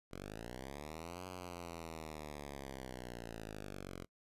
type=linear two-way sweep; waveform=5% pulse; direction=up then down; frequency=43.65 to 92.5 to 43.65 Hz; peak=-34 dBFS; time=0.11-4.05 s; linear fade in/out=10 ms; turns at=1.26 s; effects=noise-tail reverb RT60 0.1 s tail -24 dB re dry + resampled to 32000 Hz